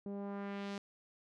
sawtooth tone with low-pass filter sweep, 200 Hz, G3, 35 cents sharp, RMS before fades -42 dBFS, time 0.06-0.78 s, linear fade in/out 2 ms, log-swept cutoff 430 to 6000 Hz, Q 1.1, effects none

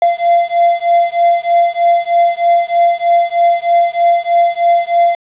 triangle beating tone pair, 687 / 690.2 Hz, F5 / F5, -29 / -21 cents, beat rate 3.2 Hz, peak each -10 dBFS, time 0.02-5.15 s, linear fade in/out 2 ms, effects resampled to 8000 Hz + 7-bit

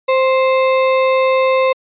sine tone with sample-and-hold, 523.3 Hz, C5, in tune, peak -10 dBFS, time 0.08-1.73 s, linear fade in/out 10 ms, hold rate 1575 Hz, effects resampled to 8000 Hz

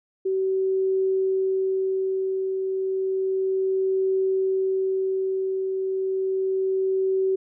sine tone with tremolo, 381.1 Hz, G4, 49 cents flat, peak -19 dBFS, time 0.25-7.36 s, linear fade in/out 10 ms, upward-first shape triangle, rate 0.32 Hz, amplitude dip 40%, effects none

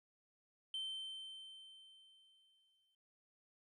triangle tone with exponential decay, 3100 Hz, G7, 20 cents flat, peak -37 dBFS, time 0.74-2.95 s, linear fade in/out 2 ms, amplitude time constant 480 ms, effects tanh soft clip ceiling -33 dBFS + resampled to 24000 Hz

